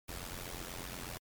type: noise with amplitude modulation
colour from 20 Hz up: pink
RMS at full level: -40 dBFS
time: 0.08-1.18 s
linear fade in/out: 10 ms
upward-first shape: sine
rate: 88.3 Hz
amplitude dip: 80%
effects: MP3 96 kbps